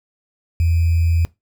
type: tone with sample-and-hold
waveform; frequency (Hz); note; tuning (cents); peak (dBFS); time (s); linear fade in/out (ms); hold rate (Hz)
sine; 83.4; E2; +21; -13; 0.6-1.25; 0; 2450
effects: noise-tail reverb RT60 0.2 s tail -21 dB re dry